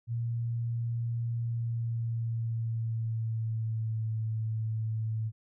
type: tone with pitch glide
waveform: sine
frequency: 117 to 110.62 Hz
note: A#2 to A2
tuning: +7 to +10 cents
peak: -29 dBFS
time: 0.07-5.32 s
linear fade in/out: 50 ms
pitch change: -97 cents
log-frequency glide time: 1.38-4.11 s
effects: none